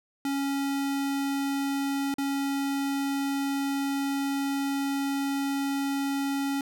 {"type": "tone with dropouts", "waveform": "square", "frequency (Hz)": 277.2, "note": "C#4", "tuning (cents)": 0, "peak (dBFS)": -27, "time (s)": [0.25, 6.61], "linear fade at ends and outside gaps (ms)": 2, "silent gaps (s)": [2.141, 2.183], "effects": []}